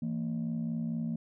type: tone pair together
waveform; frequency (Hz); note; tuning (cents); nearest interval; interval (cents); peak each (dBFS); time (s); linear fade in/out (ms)
sine; 164.8 / 229.2; E3 / A#3; 0 / -29; tritone; 571; -33 / -31; 0.02-1.16; 5
effects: tanh soft clip ceiling -27 dBFS